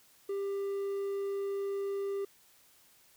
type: tone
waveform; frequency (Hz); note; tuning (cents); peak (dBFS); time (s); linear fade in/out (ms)
triangle; 396.6; G4; +20; -30; 0.29-2.25; 5
effects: white hiss -63 dBFS RMS until 3.16 s